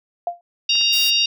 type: tone with exponential decay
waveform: sine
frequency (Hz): 696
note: F5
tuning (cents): -6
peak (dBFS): -16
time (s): 0.27-0.41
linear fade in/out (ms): 2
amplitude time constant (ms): 29
type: harmonic tone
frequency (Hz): 932.3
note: A#5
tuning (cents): 0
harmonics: 3 / 4 / 5 / 6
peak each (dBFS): -18 / -20 / -22 / -24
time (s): 0.69-1.26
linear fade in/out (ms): 5
type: clicks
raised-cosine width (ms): 0.3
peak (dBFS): -21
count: 2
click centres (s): 0.754 / 0.812
type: noise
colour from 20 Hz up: blue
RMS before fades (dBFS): -28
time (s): 0.92-1.11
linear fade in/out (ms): 20
effects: none